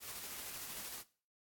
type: noise with tremolo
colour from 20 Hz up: white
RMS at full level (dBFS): -45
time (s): 0-1.04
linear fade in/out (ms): 50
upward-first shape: square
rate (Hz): 13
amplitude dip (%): 25
effects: noise-tail reverb RT60 0.4 s tail -18 dB re dry + AAC 64 kbps